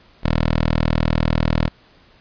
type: tone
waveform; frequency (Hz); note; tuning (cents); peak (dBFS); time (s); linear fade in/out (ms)
10% pulse; 40.05; E1; -49; -8; 0.23-1.69; 20
effects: pink hiss -52 dBFS RMS until 2.2 s + resampled to 11025 Hz